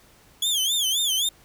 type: tone with vibrato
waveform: sawtooth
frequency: 3322 Hz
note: G#7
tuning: in tune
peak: -18 dBFS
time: 0.42-1.29 s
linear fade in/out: 5 ms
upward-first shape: sine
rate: 3.8 Hz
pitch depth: 160 cents each way
effects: pink hiss -55 dBFS RMS until 1.44 s